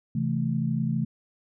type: chord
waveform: sine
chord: A minor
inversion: first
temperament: equal with one note detuned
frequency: 132.95 / 164.81 / 220 Hz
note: C3 / E3 / A3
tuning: +28 / 0 / 0 cents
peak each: -28 dBFS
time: 0.15-1.05 s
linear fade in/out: 5 ms
effects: none